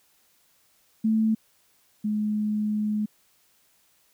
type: tone pair in turn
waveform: sine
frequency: 220 / 211.7 Hz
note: A3 / G#3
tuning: 0 / +33 cents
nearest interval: minor second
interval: 67 cents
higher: first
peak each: -19 / -23 dBFS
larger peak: first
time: 1.04-1.35 / 2.04-3.06 s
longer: second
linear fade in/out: 10 ms
effects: white hiss -64 dBFS RMS until 4.13 s